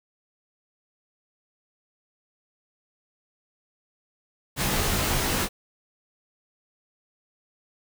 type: noise with comb filter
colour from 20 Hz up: pink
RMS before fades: -25 dBFS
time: 4.56-5.49 s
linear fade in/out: 50 ms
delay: 18 ms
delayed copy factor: -1
effects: none